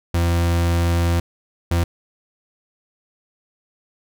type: tone bursts at uneven times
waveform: 40% pulse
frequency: 85.4 Hz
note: F2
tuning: 38 cents flat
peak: -15 dBFS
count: 2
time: 0.14-1.2 / 1.71-1.84 s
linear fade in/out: 5 ms
effects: none